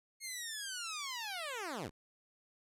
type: linear sweep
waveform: 10% pulse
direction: down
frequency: 2169 to 46.25 Hz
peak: -31 dBFS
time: 0.2-1.91 s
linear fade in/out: 50 ms
effects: low-pass 12000 Hz 12 dB/octave